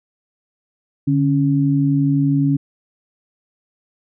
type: tone pair together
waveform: sine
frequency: 145.41 / 277.2 Hz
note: D3 / C#4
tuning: -17 / 0 cents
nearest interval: major seventh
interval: 1117 cents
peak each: -16 dBFS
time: 1.07-2.57 s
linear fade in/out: 10 ms
effects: none